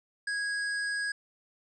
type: tone with hard clipping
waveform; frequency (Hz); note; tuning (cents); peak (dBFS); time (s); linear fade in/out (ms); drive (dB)
sine; 1652; G#6; -10; -31; 0.27-1.12; 5; 17
effects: resampled to 22050 Hz